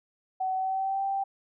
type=tone with pitch glide; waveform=sine; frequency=754 to 783.3 Hz; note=F#5 to G5; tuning=+32 to -2 cents; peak=-26 dBFS; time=0.4-1.24 s; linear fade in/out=10 ms; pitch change=+66 cents; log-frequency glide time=0.55-1.03 s; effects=none